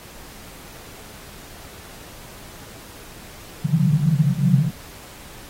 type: band-pass noise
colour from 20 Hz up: white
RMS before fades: -18 dBFS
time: 3.64-4.71 s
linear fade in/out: 10 ms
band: 130 to 180 Hz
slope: 96 dB/octave
effects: pink hiss -42 dBFS RMS until 5.49 s + AAC 48 kbps